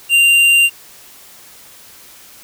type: tone with tanh clipping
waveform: triangle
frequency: 2781 Hz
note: F7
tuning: 8 cents flat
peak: -9 dBFS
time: 0.09-0.7 s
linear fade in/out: 50 ms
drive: 14 dB
effects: white hiss -41 dBFS RMS until 2.43 s